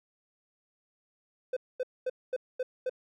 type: tone bursts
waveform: triangle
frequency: 509 Hz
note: C5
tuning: 48 cents flat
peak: -26 dBFS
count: 6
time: 1.53-2.896 s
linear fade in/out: 5 ms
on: 36 ms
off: 230 ms
effects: none